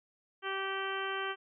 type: harmonic tone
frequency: 387.9 Hz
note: G4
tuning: 18 cents flat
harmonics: 1 / 2 / 3 / 4 / 5 / 6 / 7 / 8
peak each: -39 / -43 / -39 / -39 / -44 / -47 / -46 / -43 dBFS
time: 0.42-1.36 s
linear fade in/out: 50 ms
effects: none